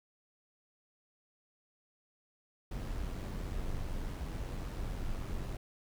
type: noise with amplitude modulation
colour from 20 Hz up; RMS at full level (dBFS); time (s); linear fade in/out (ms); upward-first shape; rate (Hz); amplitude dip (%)
brown; -36; 2.71-5.57; 5; sine; 92.8; 40
effects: none